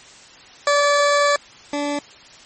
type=tone pair in turn; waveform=20% pulse; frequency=577 / 289.5 Hz; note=D5 / D4; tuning=-31 / -25 cents; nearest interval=octave; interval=1194 cents; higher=first; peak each=-9 / -16 dBFS; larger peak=first; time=0.67-1.36 / 1.73-1.99 s; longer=first; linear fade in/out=2 ms; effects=white hiss -44 dBFS RMS until 2.45 s + MP3 32 kbps